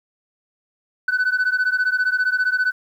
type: beating tone pair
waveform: sine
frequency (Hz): 1494 / 1509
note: F#6 / F#6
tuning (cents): +16 / +34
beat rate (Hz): 15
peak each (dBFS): -18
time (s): 1.08-2.72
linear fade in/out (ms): 5
effects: tanh soft clip ceiling -14 dBFS + 9-bit